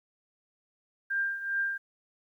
sine tone with tremolo, 1593 Hz, G6, 27 cents sharp, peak -25 dBFS, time 1.1-1.78 s, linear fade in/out 10 ms, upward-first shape triangle, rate 2.5 Hz, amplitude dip 75%, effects 11-bit

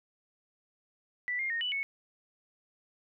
sine tone with pitch steps, 1972 / 2120 / 1851 / 2968 / 2208 Hz, B6 / C7 / A#6 / F#7 / C#7, -3 / +22 / -13 / +5 / -7 cents, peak -30 dBFS, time 1.28-1.83 s, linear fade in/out 0 ms, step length 110 ms, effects none

